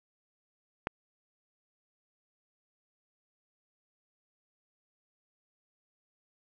click, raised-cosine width 0.5 ms, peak -15 dBFS, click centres 0.871 s, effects none

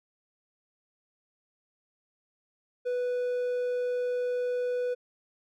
triangle tone, 493.9 Hz, B4, in tune, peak -25 dBFS, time 2.85-4.95 s, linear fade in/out 20 ms, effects none

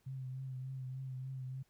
sine tone with vibrato, 130.81 Hz, C3, in tune, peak -40 dBFS, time 0.06-1.63 s, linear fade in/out 10 ms, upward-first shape triangle, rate 3.4 Hz, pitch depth 39 cents each way, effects pink hiss -75 dBFS RMS until 1.69 s

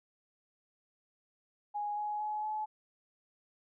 sine tone with pitch steps, 829 / 838.1 / 847.4 / 856.7 Hz, G#5 / G#5 / G#5 / A5, -3 / +16 / +35 / -46 cents, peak -33 dBFS, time 1.74-2.66 s, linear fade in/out 20 ms, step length 230 ms, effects none

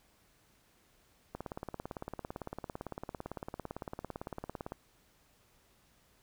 click train, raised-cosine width 1 ms, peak -25 dBFS, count 61, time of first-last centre 1.35-4.721 s, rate 17.8 Hz, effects pink hiss -68 dBFS RMS until 6.22 s

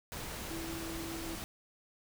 sine tone in noise, 329.6 Hz, E4, in tune, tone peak -41 dBFS, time 0.51-1.35 s, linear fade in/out 0 ms, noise pink, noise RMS -42 dBFS, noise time 0.12-1.44 s, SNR -2 dB, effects none

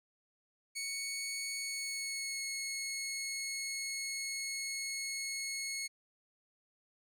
15% pulse tone with pitch glide, 2221 to 2182 Hz, C#7 to C#7, +3 to -28 cents, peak -30 dBFS, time 0.75-5.88 s, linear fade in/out 20 ms, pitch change -31 cents, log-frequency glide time 1.57-2.44 s, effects none

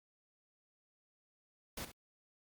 pink noise with echo, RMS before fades -43 dBFS, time 1.77-1.85 s, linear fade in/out 5 ms, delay 68 ms, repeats 1, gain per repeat -11 dB, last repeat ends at 1.918 s, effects Opus 48 kbps

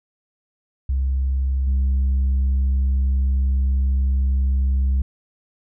sine tone with level steps, 66.4 Hz, C2, 26 cents sharp, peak -16 / -13 dBFS, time 0.89-5.02 s, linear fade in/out 5 ms, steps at 1.67 s, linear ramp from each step 5 ms, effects tanh soft clip ceiling -15 dBFS

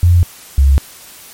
sine tone pair in turn, 87.31 / 68.8 Hz, F2 / C#2, 0 / -12 cents, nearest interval major third, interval 412 cents, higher first, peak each -5 dBFS, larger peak neither, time 0.03-0.23 / 0.58-0.78 s, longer neither, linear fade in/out 0 ms, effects white hiss -37 dBFS RMS until 1.33 s + MP3 64 kbps

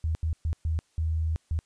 sine tone bursts at uneven times, 80 Hz, D#2, 49 cents sharp, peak -24 dBFS, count 6, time 0.04-0.15 / 0.23-0.33 / 0.45-0.53 / 0.65-0.79 / 0.98-1.36 / 1.51-1.59 s, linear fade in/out 0 ms, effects white hiss -68 dBFS RMS until 1.65 s + resampled to 22050 Hz

